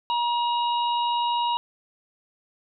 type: harmonic tone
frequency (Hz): 952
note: A#5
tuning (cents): +36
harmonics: 1 / 3 / 4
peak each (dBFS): -22 / -32 / -34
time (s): 0.1-1.57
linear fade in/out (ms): 0
effects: none